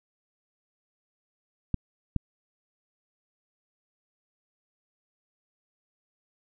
clicks, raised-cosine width 5 ms, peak -13 dBFS, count 2, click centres 1.743 / 2.163 s, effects none

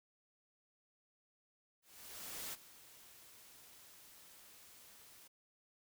white noise with ADSR envelope, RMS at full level -44 dBFS, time 1.82-5.28 s, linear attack 710 ms, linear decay 26 ms, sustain -16 dB, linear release 11 ms, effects none

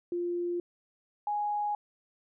sine tone pair in turn, 349.2 / 830.5 Hz, F4 / G#5, 0 / 0 cents, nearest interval octave + minor third, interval 1500 cents, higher second, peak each -29 / -28 dBFS, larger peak second, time 0.12-0.6 / 1.27-1.75 s, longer neither, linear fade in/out 2 ms, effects none

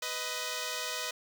5% pulse tone pair together, 497.2 / 626.4 Hz, B4 / D#5, +12 / +11 cents, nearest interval major third, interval 399 cents, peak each -25 dBFS, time 0.02-1.11 s, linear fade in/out 5 ms, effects none

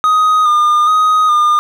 triangle tone with vibrato, 1231 Hz, D#6, 19 cents flat, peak -6 dBFS, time 0.04-1.59 s, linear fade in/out 0 ms, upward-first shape square, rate 1.2 Hz, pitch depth 29 cents each way, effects none

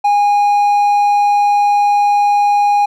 triangle tone, 820 Hz, G#5, 22 cents flat, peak -7 dBFS, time 0.04-2.86 s, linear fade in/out 10 ms, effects none

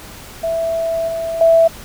sine tone with level steps, 660 Hz, E5, 2 cents sharp, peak -16 / -19 / -7 dBFS, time 0.43-1.68 s, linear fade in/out 10 ms, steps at 1.08 / 1.41 s, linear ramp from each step 2 ms, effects pink hiss -36 dBFS RMS until 1.84 s

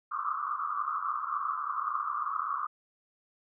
pink band-pass noise, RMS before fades -33 dBFS, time 0.11-2.67 s, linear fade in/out 10 ms, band 1100 to 1300 Hz, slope 96 dB/octave, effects none

